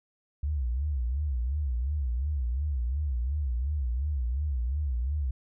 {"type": "tone with vibrato", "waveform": "sine", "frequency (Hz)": 66.9, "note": "C2", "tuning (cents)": 39, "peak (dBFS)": -26, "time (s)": [0.43, 5.31], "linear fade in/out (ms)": 5, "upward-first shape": "sine", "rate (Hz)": 2.8, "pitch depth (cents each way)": 220, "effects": []}